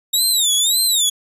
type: tone with vibrato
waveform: 20% pulse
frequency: 3729 Hz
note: A#7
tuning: in tune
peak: -8 dBFS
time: 0.13-1.1 s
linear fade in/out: 10 ms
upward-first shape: sine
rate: 1.8 Hz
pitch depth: 180 cents each way
effects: resampled to 32000 Hz